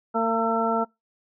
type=harmonic tone with a mistuned harmonic; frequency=227.3 Hz; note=A#3; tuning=43 cents flat; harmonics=1 / 2 / 3 / 4 / 6; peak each=-27 / -27 / -27 / -27 / -27 dBFS; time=0.14-0.85 s; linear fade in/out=20 ms; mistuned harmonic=6; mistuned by=-33 cents; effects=noise-tail reverb RT60 0.2 s tail -24 dB re dry